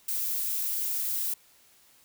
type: noise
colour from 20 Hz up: violet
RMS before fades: -30 dBFS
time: 0.08-1.34 s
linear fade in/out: 5 ms
effects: white hiss -60 dBFS RMS until 2.04 s